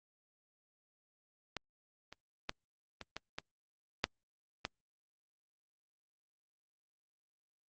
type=clicks; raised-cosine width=0.2 ms; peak=-20 / -30 / -18 / -26 / -22 / -21 / -11 / -17 dBFS; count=8; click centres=1.567 / 2.126 / 2.494 / 3.013 / 3.166 / 3.385 / 4.041 / 4.651 s; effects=low-pass 6000 Hz 12 dB/octave + Opus 48 kbps